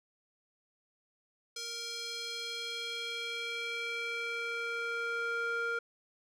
square tone with band-pass filter sweep, 466.2 Hz, A#4, in tune, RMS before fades -37 dBFS, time 1.56-5.79 s, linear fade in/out 5 ms, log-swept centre 5200 to 1300 Hz, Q 2.1, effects none

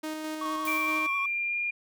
sawtooth tone with tremolo, 311.1 Hz, D#4, in tune, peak -28 dBFS, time 0.03-1.07 s, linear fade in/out 10 ms, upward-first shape square, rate 4.7 Hz, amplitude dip 25%
triangle tone with vibrato, 1108.7 Hz, C#6, in tune, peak -29 dBFS, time 0.41-1.26 s, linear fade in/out 5 ms, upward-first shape sine, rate 11 Hz, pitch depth 30 cents each way
blue noise with exponential decay, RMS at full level -37 dBFS, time 0.65-1.48 s, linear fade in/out 2 ms, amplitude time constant 180 ms
sine tone with pitch glide, 2349 to 2411 Hz, D7 to D7, 0 to +45 cents, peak -27 dBFS, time 0.67-1.71 s, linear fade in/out 10 ms, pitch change +45 cents, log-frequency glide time 0.83-1.59 s
effects none

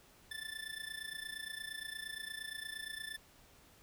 25% pulse tone with amplitude modulation, 1760 Hz, A6, in tune, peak -35 dBFS, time 0.31-3.17 s, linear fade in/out 5 ms, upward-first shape sine, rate 28.6 Hz, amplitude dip 80%, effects pink hiss -63 dBFS RMS until 3.82 s

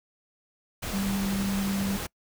sine tone in noise, 196.5 Hz, G3, 4 cents sharp, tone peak -26 dBFS, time 0.93-1.97 s, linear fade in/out 10 ms, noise pink, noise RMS -34 dBFS, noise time 0.82-2.07 s, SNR +5 dB, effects noise-tail reverb RT60 0.1 s tail -25 dB re dry

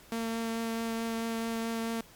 sawtooth tone with vibrato, 227.7 Hz, A#3, 40 cents flat, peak -27 dBFS, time 0.12-2.01 s, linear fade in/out 2 ms, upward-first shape triangle, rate 4.6 Hz, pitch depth 11 cents each way, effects pink hiss -55 dBFS RMS until 2.15 s + MP3 96 kbps

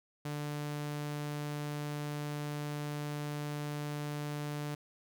sawtooth tone, 147.5 Hz, D3, 8 cents sharp, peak -32 dBFS, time 0.25-4.75 s, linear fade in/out 5 ms, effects none

